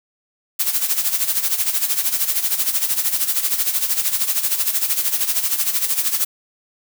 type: noise with tremolo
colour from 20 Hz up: blue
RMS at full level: -17 dBFS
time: 0.59-6.25 s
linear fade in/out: 10 ms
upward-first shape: sine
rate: 13 Hz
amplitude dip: 70%
effects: none